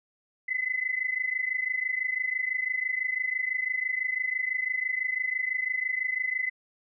sine tone pair together, 2015 / 2041 Hz, B6 / C7, +34 / -44 cents, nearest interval unison, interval 22 cents, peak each -29 / -30 dBFS, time 0.48-6.5 s, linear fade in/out 10 ms, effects none

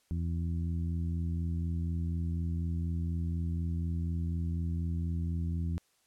harmonic tone, 84.1 Hz, E2, 35 cents sharp, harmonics 1 / 2 / 3 / 4, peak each -31 / -36 / -44 / -51 dBFS, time 0.11-5.78 s, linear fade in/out 0 ms, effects white hiss -71 dBFS RMS until 6.06 s + low-pass 11000 Hz 12 dB/octave

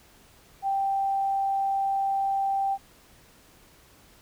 sine tone, 784 Hz, G5, in tune, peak -23 dBFS, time 0.62-2.78 s, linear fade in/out 50 ms, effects pink hiss -56 dBFS RMS until 4.21 s

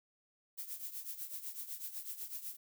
violet noise with tremolo, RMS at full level -41 dBFS, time 0.57-2.57 s, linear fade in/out 20 ms, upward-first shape triangle, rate 8 Hz, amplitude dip 80%, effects none

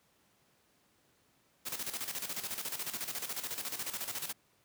white noise with tremolo, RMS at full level -37 dBFS, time 1.65-4.33 s, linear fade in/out 20 ms, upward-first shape square, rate 14 Hz, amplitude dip 65%, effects pink hiss -70 dBFS RMS until 4.64 s + high-pass 100 Hz 12 dB/octave

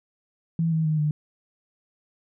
sine tone with pitch steps, 164.81 / 159.93 / 155.2 / 150.61 Hz, E3 / D#3 / D#3 / D3, 0 / +48 / -4 / +44 cents, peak -20 dBFS, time 0.59-1.11 s, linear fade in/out 2 ms, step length 130 ms, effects none

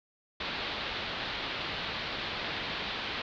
white low-pass noise, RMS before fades -36 dBFS, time 0.4-3.22 s, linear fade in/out 5 ms, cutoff 4200 Hz, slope 48 dB/octave, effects none

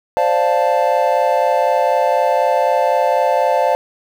triangle chord, D minor seventh, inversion third, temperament equal, 523.3 / 587.3 / 698.5 / 880 Hz, C5 / D5 / F5 / A5, 0 / 0 / 0 / 0 cents, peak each -16 dBFS, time 0.17-3.75 s, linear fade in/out 0 ms, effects 7-bit

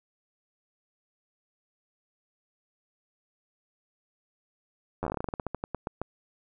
slowing click train, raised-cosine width 1 ms, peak -17 dBFS, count 20, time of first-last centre 5.03-6.016 s, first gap 10 ms, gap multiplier 1.16, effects none

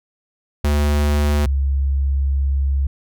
square / sine tone pair in turn, 73.42 / 68.59 Hz, D2 / C#2, 0 / -18 cents, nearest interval minor second, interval 118 cents, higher first, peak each -15 dBFS, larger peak neither, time 0.64-1.46 / 1.46-2.87 s, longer second, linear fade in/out 5 ms, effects none

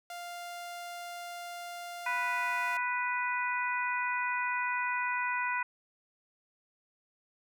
sawtooth tone, 698.5 Hz, F5, in tune, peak -36 dBFS, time 0.1-2.77 s, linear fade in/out 2 ms
harmonic tone, 493.9 Hz, B4, in tune, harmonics 2 / 3 / 4 / 5, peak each -33 / -35 / -36 / -37 dBFS, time 2.06-5.63 s, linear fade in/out 5 ms
effects none

